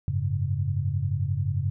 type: chord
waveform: sine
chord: F# suspended second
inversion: none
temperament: equal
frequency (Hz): 92.5 / 103.83 / 138.59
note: F#2 / G#2 / C#3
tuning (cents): 0 / 0 / 0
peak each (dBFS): -28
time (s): 0.08-1.7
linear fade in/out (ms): 0
effects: none